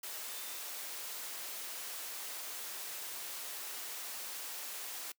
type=tone in noise; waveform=sine; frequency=3584 Hz; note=A7; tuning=31 cents sharp; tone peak=-53 dBFS; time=0.29-0.57 s; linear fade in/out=5 ms; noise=white; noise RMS=-43 dBFS; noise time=0.03-5.12 s; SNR=-13 dB; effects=noise-tail reverb RT60 0.1 s tail -23 dB re dry + high-pass 400 Hz 12 dB/octave